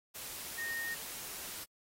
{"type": "tone in noise", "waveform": "sine", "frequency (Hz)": 1850, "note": "A#6", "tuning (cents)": -14, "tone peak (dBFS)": -36, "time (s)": [0.57, 0.95], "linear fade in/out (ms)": 20, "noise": "white", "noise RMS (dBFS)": -44, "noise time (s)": [0.14, 1.65], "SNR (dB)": 5, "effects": ["AAC 48 kbps"]}